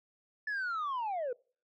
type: linear sweep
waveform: sine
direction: down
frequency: 1746 to 466.2 Hz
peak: -30 dBFS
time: 0.47-1.33 s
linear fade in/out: 5 ms
effects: noise-tail reverb RT60 0.4 s tail -26 dB re dry + tanh soft clip ceiling -31 dBFS